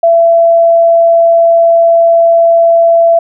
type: tone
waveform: sine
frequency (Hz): 671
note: E5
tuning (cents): +31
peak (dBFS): -3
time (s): 0.03-3.19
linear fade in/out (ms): 5
effects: none